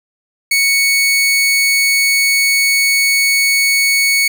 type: tone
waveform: sawtooth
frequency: 2220 Hz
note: C#7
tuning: 2 cents sharp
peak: -7 dBFS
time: 0.51-4.28 s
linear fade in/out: 5 ms
effects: none